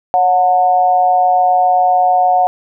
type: tone with amplitude modulation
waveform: sine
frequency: 729 Hz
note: F#5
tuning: 26 cents flat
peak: -5 dBFS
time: 0.14-2.47 s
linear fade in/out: 0 ms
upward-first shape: sine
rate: 173 Hz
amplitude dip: 70%
effects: none